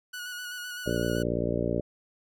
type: tone with vibrato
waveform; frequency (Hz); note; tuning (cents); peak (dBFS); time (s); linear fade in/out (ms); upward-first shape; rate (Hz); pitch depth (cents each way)
sawtooth; 1465; F#6; -18; -32; 0.13-1.23; 10; square; 7.8; 22
type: harmonic tone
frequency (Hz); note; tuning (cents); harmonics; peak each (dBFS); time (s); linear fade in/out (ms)
58.7; A#1; +13; 1 / 2 / 3 / 4 / 5 / 6 / 7 / 8 / 9 / 10; -37 / -34 / -34 / -35 / -34 / -35 / -34 / -35 / -38 / -34; 0.86-1.81; 5
effects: none